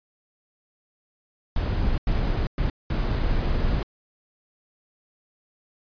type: noise bursts at uneven times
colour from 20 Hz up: brown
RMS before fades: -23 dBFS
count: 4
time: 1.56-1.98 / 2.07-2.47 / 2.58-2.7 / 2.9-3.83 s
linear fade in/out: 2 ms
effects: resampled to 11025 Hz